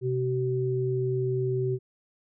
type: tone pair together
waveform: sine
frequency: 127.95 / 380 Hz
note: C3 / F#4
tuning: -38 / +46 cents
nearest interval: octave + perfect fifth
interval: 1884 cents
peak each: -27 dBFS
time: 0.01-1.79 s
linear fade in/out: 50 ms
effects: none